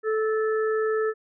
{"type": "harmonic tone", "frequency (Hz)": 436.8, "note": "A4", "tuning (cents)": -13, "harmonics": [1, 3, 4], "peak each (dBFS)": [-22, -32, -34], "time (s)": [0.03, 1.14], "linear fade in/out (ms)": 50, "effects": []}